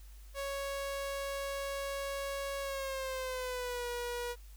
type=tone with pitch glide; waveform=sawtooth; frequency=554.4 to 482.6 Hz; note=C#5 to B4; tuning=0 to -40 cents; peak=-32 dBFS; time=0.34-4.36 s; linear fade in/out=50 ms; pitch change=-240 cents; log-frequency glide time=2.61-3.87 s; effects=added 50 Hz sine -49 dBFS peak until 4.56 s + white hiss -63 dBFS RMS until 4.56 s

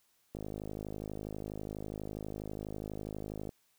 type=click train; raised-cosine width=2 ms; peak=-27 dBFS; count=165; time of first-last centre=0.35-3.492 s; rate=52.2 Hz; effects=white hiss -72 dBFS RMS until 3.78 s

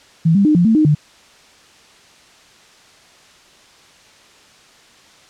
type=tone with pitch steps; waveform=sine; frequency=163 / 199.2 / 304.4 / 174.6 / 223.2 / 308.4 / 149.3 Hz; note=E3 / G3 / D#4 / F3 / A3 / D#4 / D3; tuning=-19 / +28 / -38 / 0 / +25 / -15 / +29 cents; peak=-9 dBFS; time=0.25-0.95 s; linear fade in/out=10 ms; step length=100 ms; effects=white hiss -47 dBFS RMS until 5.29 s + low-pass 6000 Hz 12 dB/octave

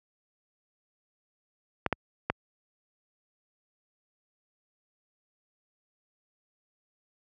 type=clicks; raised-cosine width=0.5 ms; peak=-10 dBFS; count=3; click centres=1.863 / 1.927 / 2.3 s; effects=high-pass 60 Hz 12 dB/octave

